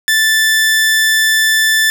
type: tone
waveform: sawtooth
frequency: 1760 Hz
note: A6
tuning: in tune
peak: -6 dBFS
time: 0.08-1.9 s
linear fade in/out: 0 ms
effects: none